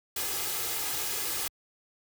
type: noise with comb filter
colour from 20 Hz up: white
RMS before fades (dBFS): -32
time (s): 0.16-1.48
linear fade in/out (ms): 5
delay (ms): 2.4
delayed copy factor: +0.65
effects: high-pass 60 Hz 12 dB/octave